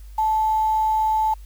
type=tone with quantisation; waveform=sine; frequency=872 Hz; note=A5; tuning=16 cents flat; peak=-17 dBFS; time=0.18-1.34 s; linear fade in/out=5 ms; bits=7; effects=added 50 Hz sine -37 dBFS peak until 1.45 s + white hiss -57 dBFS RMS until 1.45 s